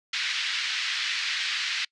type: band-pass noise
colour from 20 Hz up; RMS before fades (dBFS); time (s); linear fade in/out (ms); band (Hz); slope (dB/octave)
pink; -29; 0.13-1.85; 5; 1800 to 4800; 24
effects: noise-tail reverb RT60 0.1 s tail -26 dB re dry + resampled to 22050 Hz